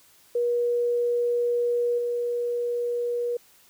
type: tone with level steps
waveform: sine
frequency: 480 Hz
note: B4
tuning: 49 cents flat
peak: -21 / -24 dBFS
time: 0.35-3.37 s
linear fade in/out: 5 ms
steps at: 1.98 s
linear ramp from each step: 5 ms
effects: white hiss -57 dBFS RMS until 3.69 s